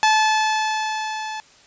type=tone with level ramp; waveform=sawtooth; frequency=867 Hz; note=A5; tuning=26 cents flat; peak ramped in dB=-9 to -24 dBFS; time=0.03-1.4 s; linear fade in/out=0 ms; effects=white hiss -51 dBFS RMS until 1.66 s + resampled to 16000 Hz